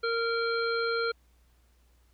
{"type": "harmonic tone", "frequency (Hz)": 462.1, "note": "A#4", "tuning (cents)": -15, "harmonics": [1, 3, 5, 7, 9], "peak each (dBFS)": [-29, -30, -41, -46, -37], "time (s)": [0.03, 1.12], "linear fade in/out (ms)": 10, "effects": ["added 60 Hz sine -61 dBFS peak until 2.13 s", "pink hiss -70 dBFS RMS until 2.13 s"]}